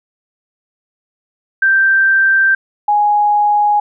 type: tone pair in turn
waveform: sine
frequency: 1568 / 830.6 Hz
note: G6 / G#5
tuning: 0 / 0 cents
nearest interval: major seventh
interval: 1100 cents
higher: first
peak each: -8 / -9 dBFS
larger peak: first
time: 1.62-2.55 / 2.88-3.8 s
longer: first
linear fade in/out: 5 ms
effects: none